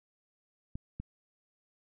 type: clicks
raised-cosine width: 5 ms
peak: -26 dBFS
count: 2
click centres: 0.755 / 1 s
effects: none